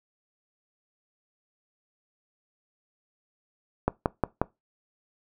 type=click train; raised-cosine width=1 ms; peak=-8 dBFS; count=4; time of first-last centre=3.88-4.416 s; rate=5.6 Hz; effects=noise-tail reverb RT60 0.2 s tail -21 dB re dry